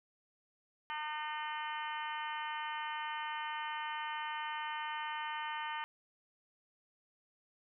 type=harmonic tone; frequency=303.7 Hz; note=D#4; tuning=42 cents flat; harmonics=3 / 4 / 5 / 6 / 7 / 8 / 9 / 10; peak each=-40 / -45 / -48 / -45 / -49 / -52 / -55 / -48 dBFS; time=0.9-5.84 s; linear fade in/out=0 ms; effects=none